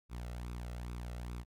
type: tone with flanger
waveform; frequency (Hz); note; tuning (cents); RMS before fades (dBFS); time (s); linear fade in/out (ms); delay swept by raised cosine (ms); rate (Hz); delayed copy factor
sawtooth; 60; B1; -49; -42; 0.09-1.45; 50; 0.8 to 1.54; 2.4; +0.55
effects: MP3 96 kbps